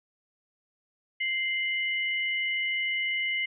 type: tone pair together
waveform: sine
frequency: 2089 / 2954 Hz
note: C7 / F#7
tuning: -3 / -3 cents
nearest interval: tritone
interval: 600 cents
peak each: -27 / -33 dBFS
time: 1.2-3.46 s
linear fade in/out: 10 ms
effects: none